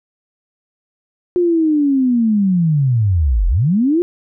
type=linear two-way sweep; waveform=sine; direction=down then up; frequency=359.8 to 39.16 to 359.8 Hz; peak=-11 dBFS; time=1.36-4.02 s; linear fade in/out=0 ms; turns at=3.48 s; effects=none